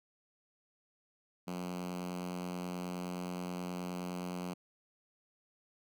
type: tone with high-pass filter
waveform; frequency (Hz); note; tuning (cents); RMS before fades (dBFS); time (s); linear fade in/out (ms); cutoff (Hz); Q
5% pulse; 89.5; F2; +43; -40; 1.47-4.54; 10; 190; 4.5
effects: none